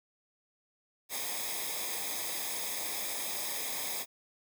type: noise with comb filter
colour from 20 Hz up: white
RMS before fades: -36 dBFS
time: 1.09-4.06 s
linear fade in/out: 50 ms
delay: 0.69 ms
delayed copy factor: -0.75
effects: none